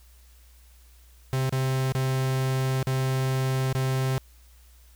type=tone with dropouts; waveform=45% pulse; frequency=131.6 Hz; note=C3; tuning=10 cents sharp; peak=-23 dBFS; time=1.33-4.18 s; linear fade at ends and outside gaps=0 ms; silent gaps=1.494-1.525 / 1.922-1.95 / 2.828-2.87 / 3.727-3.75 s; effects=added 60 Hz sine -51 dBFS peak until 4.95 s + white hiss -60 dBFS RMS until 4.95 s